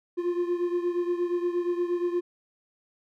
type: beating tone pair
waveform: triangle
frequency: 349.2 / 357.7 Hz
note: F4 / F4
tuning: 0 / +41 cents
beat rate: 8.5 Hz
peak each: -24 / -29 dBFS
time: 0.17-2.21 s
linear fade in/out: 20 ms
effects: none